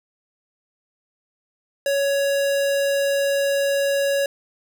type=tone; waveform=square; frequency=558 Hz; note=C#5; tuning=11 cents sharp; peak=-19 dBFS; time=1.86-4.26 s; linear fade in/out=2 ms; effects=none